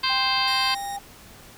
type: harmonic tone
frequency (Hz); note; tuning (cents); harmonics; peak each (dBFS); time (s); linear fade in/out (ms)
523.3; C5; 0; 2 / 3 / 4 / 5 / 6 / 7 / 8 / 9; -26 / -31 / -31 / -30 / -29 / -32 / -31 / -26; 0.03-0.75; 10
type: tone with pitch glide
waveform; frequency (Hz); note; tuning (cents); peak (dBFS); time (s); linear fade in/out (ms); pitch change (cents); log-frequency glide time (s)
sine; 788 to 800.4; G5 to G5; +9 to +36; -29; 0.09-0.99; 10; +27; 0.67-0.85
type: tone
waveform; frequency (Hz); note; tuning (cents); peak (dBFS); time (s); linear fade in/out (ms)
10% pulse; 1864.7; A#6; 0; -27; 0.47-0.97; 10
effects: pink hiss -47 dBFS RMS until 1.57 s